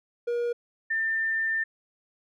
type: tone pair in turn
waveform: triangle / sine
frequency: 476.7 / 1793.6 Hz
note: A#4 / A6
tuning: +39 / +33 cents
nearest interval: octave + major seventh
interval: 2294 cents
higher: second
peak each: -23 / -24 dBFS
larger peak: first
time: 0.27-0.53 / 0.9-1.64 s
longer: second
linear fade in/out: 10 ms
effects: none